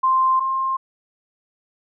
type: tone pair in turn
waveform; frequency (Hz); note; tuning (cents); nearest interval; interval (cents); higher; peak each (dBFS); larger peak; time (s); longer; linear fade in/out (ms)
sine; 1046.5 / 1059.9; C6 / C6; 0 / +22; unison; 22; second; -14 / -19; first; 0.03-0.4 / 0.4-0.77; neither; 10
effects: none